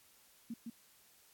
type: tone with echo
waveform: sine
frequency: 231.6 Hz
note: A#3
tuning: 11 cents flat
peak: -39 dBFS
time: 0.5-0.54 s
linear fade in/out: 5 ms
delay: 160 ms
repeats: 1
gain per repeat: -2 dB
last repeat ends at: 0.7 s
effects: white hiss -65 dBFS RMS until 1.33 s + AAC 64 kbps